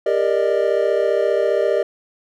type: chord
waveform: triangle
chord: Eb major seventh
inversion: first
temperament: equal with one note detuned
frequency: 398.4 / 466.2 / 587.3 / 622.3 Hz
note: G4 / Bb4 / D5 / Eb5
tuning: +28 / 0 / 0 / 0 cents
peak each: -19 dBFS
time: 0.06-1.83 s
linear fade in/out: 5 ms
effects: none